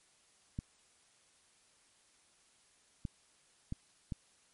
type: clicks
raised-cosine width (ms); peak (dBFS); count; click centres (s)
5; -25; 4; 0.589 / 3.052 / 3.724 / 4.122
effects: white hiss -68 dBFS RMS until 4.53 s + MP3 48 kbps